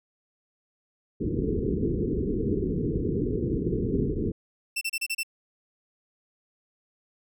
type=low-pass noise; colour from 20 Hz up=white; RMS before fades=-27 dBFS; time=1.2-4.32 s; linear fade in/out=10 ms; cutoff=450 Hz; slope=96 dB/octave
type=tone bursts; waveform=sawtooth; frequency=2681 Hz; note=E7; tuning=29 cents sharp; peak=-23 dBFS; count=6; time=4.76-5.233 s; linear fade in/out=10 ms; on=53 ms; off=31 ms
effects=none